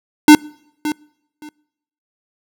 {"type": "tone with echo", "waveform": "square", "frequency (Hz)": 300.8, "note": "D4", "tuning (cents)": 42, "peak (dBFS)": -3, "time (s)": [0.28, 0.35], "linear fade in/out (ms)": 2, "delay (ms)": 570, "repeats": 2, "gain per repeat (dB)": -15, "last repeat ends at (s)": 1.49, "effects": ["noise-tail reverb RT60 0.8 s tail -26 dB re dry"]}